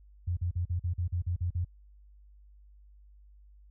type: tone bursts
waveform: sine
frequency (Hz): 87.8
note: F2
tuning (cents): +10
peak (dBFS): -27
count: 10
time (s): 0.27-1.648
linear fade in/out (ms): 10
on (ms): 100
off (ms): 42
effects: added 50 Hz sine -53 dBFS peak until 3.7 s